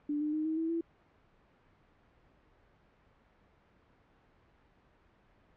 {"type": "tone with pitch steps", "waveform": "sine", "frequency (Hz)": [294.2, 301.6, 309.2, 317, 324.9, 333.1], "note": ["D4", "D4", "D#4", "D#4", "E4", "E4"], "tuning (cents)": [3, 46, -11, 32, -25, 18], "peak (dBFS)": -30, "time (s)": [0.09, 0.81], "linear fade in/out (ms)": 5, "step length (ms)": 120, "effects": ["pink hiss -66 dBFS RMS until 5.56 s", "low-pass 2000 Hz 12 dB/octave"]}